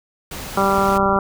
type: noise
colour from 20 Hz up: pink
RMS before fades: -31 dBFS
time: 0.31-0.98 s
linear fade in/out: 5 ms
type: harmonic tone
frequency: 196 Hz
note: G3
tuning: in tune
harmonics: 1 / 2 / 3 / 4 / 5 / 6 / 7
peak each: -22 / -22 / -22 / -22 / -22 / -22 / -22 dBFS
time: 0.57-1.19 s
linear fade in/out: 2 ms
type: clicks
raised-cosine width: 5 ms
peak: -19 dBFS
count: 12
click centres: 0.732 / 0.783 / 0.835 / 0.888 / 0.919 / 0.969 / 0.999 / 1.03 / 1.06 / 1.094 / 1.129 / 1.163 s
effects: none